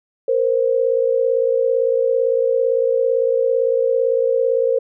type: tone pair together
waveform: sine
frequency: 466.2 / 524 Hz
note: A#4 / C5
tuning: 0 / +2 cents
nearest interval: major second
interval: 202 cents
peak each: -17 dBFS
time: 0.28-4.79 s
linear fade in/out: 5 ms
effects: none